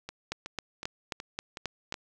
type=two click trains; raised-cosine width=0.2 ms; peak=-21 / -15 dBFS; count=6 / 7; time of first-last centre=0.09-1.942 / 0.32-1.924 s; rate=2.7 / 3.74 Hz; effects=none